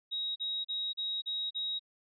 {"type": "tone bursts", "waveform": "sine", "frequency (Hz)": 3800, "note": "A#7", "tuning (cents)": 33, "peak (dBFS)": -32, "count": 6, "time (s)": [0.11, 1.795], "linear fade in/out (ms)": 20, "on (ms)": 250, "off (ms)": 37, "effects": []}